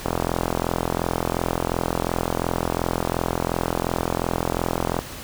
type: click train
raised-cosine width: 1 ms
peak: -7 dBFS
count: 212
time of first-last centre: 0.06-4.99 s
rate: 42.8 Hz
effects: pink hiss -36 dBFS RMS until 5.23 s